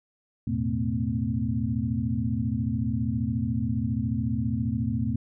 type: tone cluster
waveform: sine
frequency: 82.8 / 109.1 / 123.6 / 222.2 / 255.3 Hz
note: E2 / A2 / B2 / A3 / C4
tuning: +8 / -14 / +2 / +17 / -42 cents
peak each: -33 / -31 / -30 / -29 / -32 dBFS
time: 0.47-5.16 s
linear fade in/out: 5 ms
effects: none